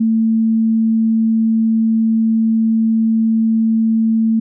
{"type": "tone", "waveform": "sine", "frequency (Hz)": 223.6, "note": "A3", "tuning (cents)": 28, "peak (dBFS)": -11, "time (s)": [0, 4.4], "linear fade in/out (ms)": 10, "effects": []}